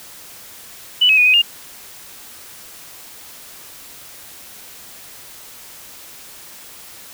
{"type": "tone with pitch steps", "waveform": "sine", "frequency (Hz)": [2972, 2559, 2467, 2510, 2821], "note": ["F#7", "D#7", "D#7", "D#7", "F7"], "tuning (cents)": [7, 48, -15, 15, 17], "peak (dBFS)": -9, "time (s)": [1.01, 1.42], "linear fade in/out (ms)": 10, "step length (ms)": 82, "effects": ["white hiss -39 dBFS RMS until 7.13 s"]}